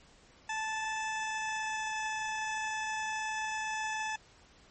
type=tone with pitch glide; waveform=20% pulse; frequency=875 to 869 Hz; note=A5 to A5; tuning=-10 to -22 cents; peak=-28 dBFS; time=0.49-4.16 s; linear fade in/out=5 ms; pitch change=-12 cents; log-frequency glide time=0.95-1.99 s; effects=pink hiss -60 dBFS RMS until 4.7 s + MP3 32 kbps